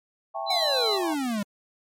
sine chord, A dominant seventh, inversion second, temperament just, 660 / 792 / 880 / 1100 Hz, E5 / G5 / A5 / C#6, +2 / +18 / 0 / -14 cents, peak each -33 / -32 / -36 / -36 dBFS, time 0.34-1.15 s, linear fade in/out 20 ms
sine tone, 4022 Hz, B7, 31 cents sharp, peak -24 dBFS, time 0.46-0.99 s, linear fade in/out 50 ms
square exponential sweep, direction down, 764 to 196.8 Hz, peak -26 dBFS, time 0.5-1.43 s, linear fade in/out 5 ms
effects MP3 64 kbps

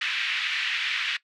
white band-pass noise, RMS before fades -28 dBFS, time 0.01-1.17 s, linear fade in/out 5 ms, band 1700 to 3100 Hz, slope 24 dB/octave, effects noise-tail reverb RT60 0.1 s tail -18 dB re dry

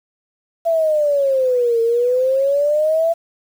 sine exponential two-way sweep, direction down then up, 674 to 455.5 to 674 Hz, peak -13 dBFS, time 0.65-3.14 s, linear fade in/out 20 ms, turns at 1.81 s, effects 7-bit

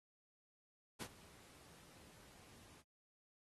pink noise with ADSR envelope, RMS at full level -45 dBFS, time 0.99-2.83 s, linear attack 25 ms, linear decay 64 ms, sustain -18 dB, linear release 34 ms, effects high-pass 60 Hz 12 dB/octave + AAC 32 kbps

